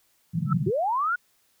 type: band-pass noise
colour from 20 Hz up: pink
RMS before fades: -26 dBFS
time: 0.33-0.71 s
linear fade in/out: 20 ms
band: 130 to 180 Hz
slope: 48 dB/octave
type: tone with exponential growth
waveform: sine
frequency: 1318.5 Hz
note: E6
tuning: in tune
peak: -21 dBFS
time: 0.46-0.53 s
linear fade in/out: 5 ms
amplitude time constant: 15 ms
type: linear sweep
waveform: sine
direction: up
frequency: 329.6 to 1480 Hz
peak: -22 dBFS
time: 0.66-1.16 s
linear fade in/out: 10 ms
effects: white hiss -66 dBFS RMS until 1.6 s